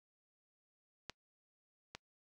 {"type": "clicks", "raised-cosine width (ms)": 0.2, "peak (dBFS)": [-25, -27], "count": 2, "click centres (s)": [1.097, 1.95], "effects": ["noise-tail reverb RT60 0.1 s tail -26 dB re dry"]}